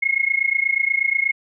sine tone with amplitude modulation, 2164 Hz, C#7, 42 cents flat, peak -13 dBFS, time 0.02-1.32 s, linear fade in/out 10 ms, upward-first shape sine, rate 28.3 Hz, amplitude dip 90%, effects none

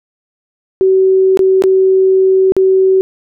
sine tone with dropouts, 379.6 Hz, F#4, 44 cents sharp, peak -6 dBFS, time 0.81-3.01 s, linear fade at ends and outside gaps 0 ms, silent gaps 1.373-1.392 / 1.622-1.638 / 2.521-2.566 s, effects none

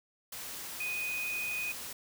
sine tone in noise, 2489 Hz, D#7, in tune, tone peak -33 dBFS, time 0.8-1.72 s, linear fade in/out 5 ms, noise white, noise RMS -42 dBFS, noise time 0.32-1.93 s, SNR +6 dB, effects none

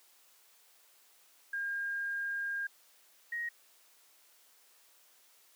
sine tone pair in turn, 1612 / 1882 Hz, G6 / A#6, +48 / +16 cents, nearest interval minor third, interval 268 cents, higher second, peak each -33 / -34 dBFS, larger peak first, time 1.53-2.67 / 3.32-3.49 s, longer first, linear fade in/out 5 ms, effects white hiss -64 dBFS RMS until 5.55 s + high-pass 400 Hz 12 dB/octave

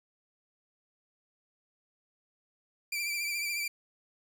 sawtooth tone with vibrato, 2349 Hz, D7, in tune, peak -28 dBFS, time 2.92-3.68 s, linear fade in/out 5 ms, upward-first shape triangle, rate 14 Hz, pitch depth 50 cents each way, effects none

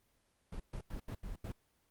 brown noise bursts at uneven times, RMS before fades -42 dBFS, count 6, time 0.52-0.6 / 0.73-0.81 / 0.9-1 / 1.08-1.15 / 1.23-1.36 / 1.44-1.52 s, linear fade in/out 5 ms, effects pink hiss -75 dBFS RMS until 1.9 s + Opus 24 kbps

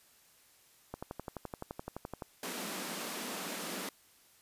click train, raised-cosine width 1 ms, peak -25 dBFS, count 16, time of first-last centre 0.94-2.222 s, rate 11.7 Hz
pink high-pass noise, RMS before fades -40 dBFS, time 2.43-3.89 s, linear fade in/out 2 ms, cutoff 170 Hz, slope 96 dB/octave
effects white hiss -64 dBFS RMS until 4.41 s + resampled to 32000 Hz

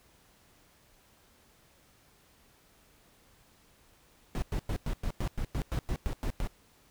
brown noise bursts, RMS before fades -31 dBFS, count 13, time 4.35-6.473 s, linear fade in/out 0 ms, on 71 ms, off 100 ms, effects pink hiss -63 dBFS RMS until 6.9 s

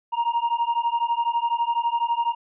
triangle beating tone pair, 932.3 / 944.3 Hz, A#5 / A#5, 0 / +22 cents, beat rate 12 Hz, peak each -22 dBFS, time 0.12-2.35 s, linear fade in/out 20 ms, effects resampled to 8000 Hz

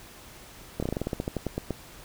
slowing click train, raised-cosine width 2 ms, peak -15 dBFS, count 15, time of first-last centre 0.8-1.707 s, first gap 26 ms, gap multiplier 1.13, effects pink hiss -48 dBFS RMS until 2.04 s

